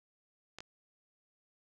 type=clicks; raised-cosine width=0.2 ms; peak=-27 dBFS; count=2; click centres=0.586 / 0.605 s; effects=none